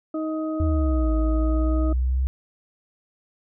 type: harmonic tone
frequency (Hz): 314.1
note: D#4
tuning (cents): +16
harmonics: 1 / 2 / 4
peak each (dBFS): -25 / -31 / -37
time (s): 0.14-1.93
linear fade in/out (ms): 5
type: linear two-way sweep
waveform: sine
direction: down then up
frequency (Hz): 82.6 to 53.8 to 65.8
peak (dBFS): -19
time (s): 0.6-2.27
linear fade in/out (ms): 0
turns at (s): 1.13
effects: none